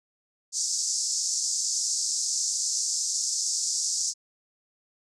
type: band-pass noise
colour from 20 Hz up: white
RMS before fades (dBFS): -28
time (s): 0.52-4.14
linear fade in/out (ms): 50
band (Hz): 5000 to 7700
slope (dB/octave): 48
effects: none